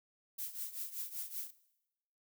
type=noise with tremolo; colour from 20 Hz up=violet; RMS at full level=-39 dBFS; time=0.38-1.51 s; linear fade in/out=10 ms; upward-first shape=triangle; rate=5.2 Hz; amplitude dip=85%; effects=noise-tail reverb RT60 0.9 s tail -19 dB re dry